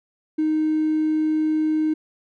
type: tone with hard clipping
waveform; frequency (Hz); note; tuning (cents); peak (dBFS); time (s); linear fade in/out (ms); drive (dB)
triangle; 310.8; D#4; -2; -18; 0.38-1.94; 10; 3
effects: none